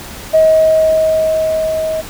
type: tone with level ramp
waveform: sine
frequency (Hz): 634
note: D#5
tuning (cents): +32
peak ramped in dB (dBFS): -4 to -15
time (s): 0.33-2.02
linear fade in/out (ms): 20
effects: tanh soft clip ceiling 0 dBFS + pink hiss -30 dBFS RMS until 2.09 s